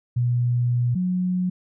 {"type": "tone pair in turn", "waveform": "sine", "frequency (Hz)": [121.7, 182.13], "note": ["B2", "F#3"], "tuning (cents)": [-25, -27], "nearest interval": "perfect fifth", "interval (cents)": 698, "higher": "second", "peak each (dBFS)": [-18, -20], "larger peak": "first", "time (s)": [[0.16, 0.95], [0.95, 1.5]], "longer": "first", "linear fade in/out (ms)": 10, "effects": []}